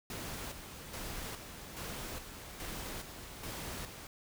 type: noise with tremolo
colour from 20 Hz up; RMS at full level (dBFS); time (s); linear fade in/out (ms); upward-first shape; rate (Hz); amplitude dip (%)
pink; -42; 0.1-4.07; 2; square; 1.2; 50
effects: none